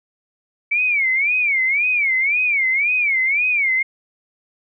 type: tone with vibrato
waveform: sine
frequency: 2268 Hz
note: C#7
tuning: 39 cents sharp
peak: -15 dBFS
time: 0.71-3.83 s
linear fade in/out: 10 ms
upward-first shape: sine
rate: 1.9 Hz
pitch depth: 180 cents each way
effects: none